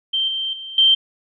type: tone with level steps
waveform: sine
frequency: 3136 Hz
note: G7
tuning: in tune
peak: -17 / -21 / -30 / -10 dBFS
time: 0.13-0.95 s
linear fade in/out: 10 ms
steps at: 0.28 / 0.53 / 0.78 s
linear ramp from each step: 2 ms
effects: none